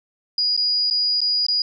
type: tone with dropouts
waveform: sine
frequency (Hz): 4896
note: D#8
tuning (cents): -29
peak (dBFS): -17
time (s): 0.38-1.62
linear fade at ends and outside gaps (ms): 2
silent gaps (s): 0.566-0.575 / 0.901-0.909 / 1.206-1.215 / 1.466-1.484
effects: none